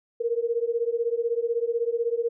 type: beating tone pair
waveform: sine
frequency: 460 / 476 Hz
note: A#4 / A#4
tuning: -23 / +36 cents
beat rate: 16 Hz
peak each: -26 dBFS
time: 0.2-2.29 s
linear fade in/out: 10 ms
effects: none